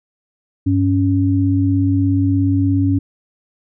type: tone pair together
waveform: sine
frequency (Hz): 98.39 / 278.3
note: G2 / C#4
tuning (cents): +7 / +7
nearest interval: octave + tritone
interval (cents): 1800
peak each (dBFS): -15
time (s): 0.66-2.99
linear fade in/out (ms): 10
effects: none